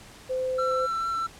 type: tone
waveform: sine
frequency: 515 Hz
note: C5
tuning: 28 cents flat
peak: -25 dBFS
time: 0.29-0.87 s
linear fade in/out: 20 ms
type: tone with vibrato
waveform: triangle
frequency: 1343 Hz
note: E6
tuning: 32 cents sharp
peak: -24 dBFS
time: 0.58-1.27 s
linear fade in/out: 10 ms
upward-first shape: sine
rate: 4.5 Hz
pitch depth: 9 cents each way
effects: pink hiss -48 dBFS RMS until 1.39 s + low-pass 10000 Hz 12 dB/octave